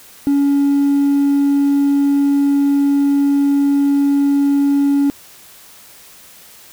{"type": "tone", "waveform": "triangle", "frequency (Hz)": 281.7, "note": "C#4", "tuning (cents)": 28, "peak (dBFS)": -8, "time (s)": [0.27, 5.1], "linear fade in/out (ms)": 0, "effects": ["tanh soft clip ceiling -6 dBFS", "white hiss -42 dBFS RMS until 6.72 s"]}